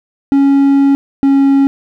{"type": "tone pair in turn", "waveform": "triangle", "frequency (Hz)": [277.2, 275.1], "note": ["C#4", "C#4"], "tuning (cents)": [0, -13], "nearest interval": "unison", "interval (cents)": 13, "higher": "first", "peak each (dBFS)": -4, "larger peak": "neither", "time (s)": [[0.32, 0.95], [1.23, 1.67]], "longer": "first", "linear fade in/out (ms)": 0, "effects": []}